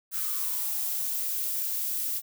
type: noise with high-pass filter sweep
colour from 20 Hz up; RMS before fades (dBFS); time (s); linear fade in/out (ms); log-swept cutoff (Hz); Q
violet; -30; 0.11-2.22; 50; 1400 to 240; 7.7
effects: none